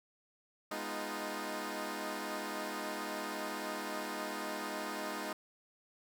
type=chord; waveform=10% pulse; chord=F half-diminished seventh; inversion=first; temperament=equal with one note detuned; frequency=207.7 / 246.9 / 309.7 / 349.2 Hz; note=Ab3 / Cb4 / Eb4 / F4; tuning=0 / 0 / -8 / 0 cents; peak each=-35 / -37 / -33 / -37 dBFS; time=0.71-5.33 s; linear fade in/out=5 ms; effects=none